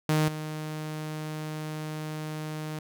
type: tone with level steps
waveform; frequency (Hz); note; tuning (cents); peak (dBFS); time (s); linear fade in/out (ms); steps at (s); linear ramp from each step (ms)
sawtooth; 154.5; D#3; -12; -18 / -29; 0.09-2.79; 2; 0.28; 2
effects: none